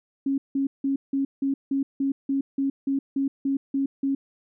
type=tone bursts; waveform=sine; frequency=273.9 Hz; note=C#4; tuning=21 cents flat; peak=-21 dBFS; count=14; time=0.26-4.15 s; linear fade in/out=5 ms; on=120 ms; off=170 ms; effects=none